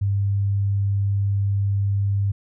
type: tone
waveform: sine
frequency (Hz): 99.7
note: G2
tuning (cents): +30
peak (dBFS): -18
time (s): 0.01-2.32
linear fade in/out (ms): 10
effects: none